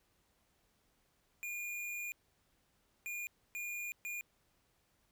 square tone bursts at uneven times, 2425 Hz, D#7, 45 cents flat, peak -40 dBFS, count 4, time 1.43-2.12 / 3.06-3.27 / 3.55-3.92 / 4.05-4.21 s, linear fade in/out 0 ms, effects pink hiss -75 dBFS RMS until 5.11 s

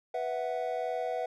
triangle chord, B suspended fourth, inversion none, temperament just, 493.9 / 658.5 / 740.8 Hz, B4 / E5 / F#5, 0 / -2 / +2 cents, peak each -33 dBFS, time 0.14-1.26 s, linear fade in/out 5 ms, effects none

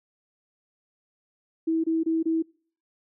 sine tone bursts, 324.7 Hz, E4, 26 cents flat, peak -21 dBFS, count 4, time 1.67-2.425 s, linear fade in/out 10 ms, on 170 ms, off 25 ms, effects noise-tail reverb RT60 0.5 s tail -26 dB re dry

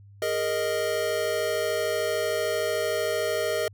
square chord, Ab suspended second, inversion none, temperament equal with one note detuned, 412.9 / 466.2 / 622.3 Hz, Ab4 / Bb4 / Eb5, -10 / 0 / 0 cents, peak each -32 / -30 / -28 dBFS, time 0.22-3.68 s, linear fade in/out 2 ms, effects added 100 Hz sine -47 dBFS peak until 3.73 s

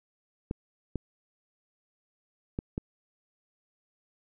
clicks, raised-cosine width 3 ms, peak -18 dBFS, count 4, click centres 0.511 / 0.957 / 2.589 / 2.779 s, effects none

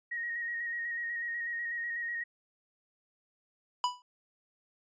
sine tone with vibrato, 1879 Hz, A#6, 13 cents sharp, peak -33 dBFS, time 0.11-2.24 s, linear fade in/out 10 ms, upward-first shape square, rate 8.1 Hz, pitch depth 21 cents each way
square tone with exponential decay, 987.8 Hz, B5, in tune, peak -24 dBFS, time 3.84-4.02 s, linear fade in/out 1 ms, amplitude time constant 39 ms
effects resampled to 16000 Hz

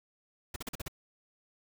pink noise bursts, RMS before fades -38 dBFS, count 6, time 0.54-0.882 s, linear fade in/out 5 ms, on 22 ms, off 42 ms, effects none

